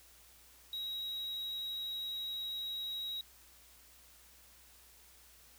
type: tone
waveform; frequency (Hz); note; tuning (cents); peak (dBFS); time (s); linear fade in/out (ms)
triangle; 3828; A#7; +45; -36; 0.73-3.21; 2
effects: added 60 Hz sine -67 dBFS peak until 5.58 s + white hiss -61 dBFS RMS until 5.58 s